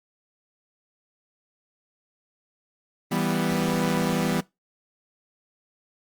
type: chord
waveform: sawtooth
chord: E minor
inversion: none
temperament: equal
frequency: 164.81 / 196 / 246.9 Hz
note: E3 / G3 / B3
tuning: 0 / 0 / 0 cents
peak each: -23 dBFS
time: 3.11-4.41 s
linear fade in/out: 10 ms
effects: noise-tail reverb RT60 0.2 s tail -21 dB re dry + Opus 32 kbps